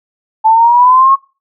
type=exponential sweep; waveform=sine; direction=up; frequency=872 to 1097 Hz; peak=-4 dBFS; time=0.44-1.16 s; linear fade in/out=20 ms; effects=noise-tail reverb RT60 0.3 s tail -21 dB re dry